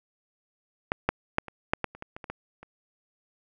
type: clicks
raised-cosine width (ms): 0.5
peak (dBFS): -9 / -7 / -7 / -25 / -7 / -12 / -29 / -22 / -24 / -25 / -19 / -30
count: 12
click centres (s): 0.919 / 1.09 / 1.384 / 1.483 / 1.735 / 1.843 / 1.95 / 2.024 / 2.165 / 2.242 / 2.3 / 2.63
effects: none